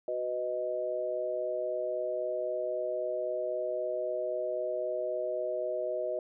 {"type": "chord", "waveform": "sine", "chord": "B major", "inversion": "second", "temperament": "equal with one note detuned", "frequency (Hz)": [370, 498.5, 622.3], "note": ["F#4", "B4", "D#5"], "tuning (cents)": [0, 16, 0], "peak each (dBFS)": [-38, -36, -32], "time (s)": [0.08, 6.19], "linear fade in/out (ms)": 2, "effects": []}